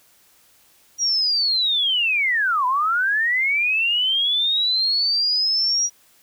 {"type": "linear two-way sweep", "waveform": "sine", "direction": "down then up", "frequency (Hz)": [5770, 978, 5770], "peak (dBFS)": -17, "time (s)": [0.98, 5.9], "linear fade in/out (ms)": 50, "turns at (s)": 2.66, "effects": ["white hiss -56 dBFS RMS until 6.22 s"]}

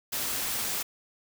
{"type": "noise", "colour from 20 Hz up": "white", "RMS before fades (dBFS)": -31, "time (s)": [0.12, 0.83], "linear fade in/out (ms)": 10, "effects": []}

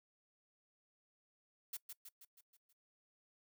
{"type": "noise with echo", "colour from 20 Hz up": "blue", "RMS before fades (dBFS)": -44, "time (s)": [1.73, 1.77], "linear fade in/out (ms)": 5, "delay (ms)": 160, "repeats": 6, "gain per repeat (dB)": -5, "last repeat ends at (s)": 2.73, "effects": ["noise-tail reverb RT60 0.1 s tail -21 dB re dry"]}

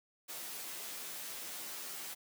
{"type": "noise with comb filter", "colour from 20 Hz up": "white", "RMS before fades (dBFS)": -44, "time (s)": [0.28, 2.15], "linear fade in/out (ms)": 20, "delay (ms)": 12, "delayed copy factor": 0.95, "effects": ["high-pass 200 Hz 12 dB/octave"]}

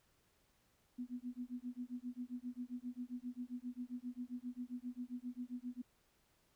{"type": "tone with tremolo", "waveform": "sine", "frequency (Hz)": 246.9, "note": "B3", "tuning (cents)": 0, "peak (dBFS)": -39, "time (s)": [0.98, 5.82], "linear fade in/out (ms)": 10, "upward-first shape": "sine", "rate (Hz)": 7.5, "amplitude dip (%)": 100, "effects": ["pink hiss -75 dBFS RMS until 6.55 s"]}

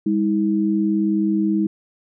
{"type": "tone pair together", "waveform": "sine", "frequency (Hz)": [201.7, 320.4], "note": ["G3", "E4"], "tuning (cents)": [50, -49], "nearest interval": "minor sixth", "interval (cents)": 801, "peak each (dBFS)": -19, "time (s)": [0.06, 1.67], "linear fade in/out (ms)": 5, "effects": []}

